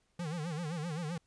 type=tone with vibrato; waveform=square; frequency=162.3 Hz; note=E3; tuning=27 cents flat; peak=-36 dBFS; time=0.19-1.18 s; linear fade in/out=5 ms; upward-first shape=sine; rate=7.7 Hz; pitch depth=160 cents each way; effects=pink hiss -75 dBFS RMS until 1.26 s + resampled to 22050 Hz